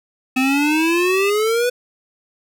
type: exponential sweep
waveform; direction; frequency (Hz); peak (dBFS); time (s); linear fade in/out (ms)
square; up; 255.3 to 498; -16; 0.36-1.7; 10
type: tone with pitch glide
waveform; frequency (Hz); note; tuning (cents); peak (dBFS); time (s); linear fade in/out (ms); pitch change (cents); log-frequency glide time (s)
sine; 2585 to 2617; E7 to E7; -34 to -13; -21; 0.36-1.3; 5; +21; 0.59-0.77
effects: none

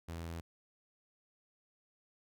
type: tone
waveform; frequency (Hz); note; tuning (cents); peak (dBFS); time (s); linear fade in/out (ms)
sawtooth; 83.4; E2; +21; -37; 0.08-0.41; 10
effects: none

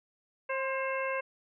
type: harmonic tone with a mistuned harmonic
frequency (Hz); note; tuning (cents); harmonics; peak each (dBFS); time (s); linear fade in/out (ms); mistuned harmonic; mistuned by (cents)
534; C5; +35; 1 / 2 / 3 / 4 / 5; -33 / -36 / -38 / -39 / -40; 0.49-1.21; 10; 2; -31
effects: none

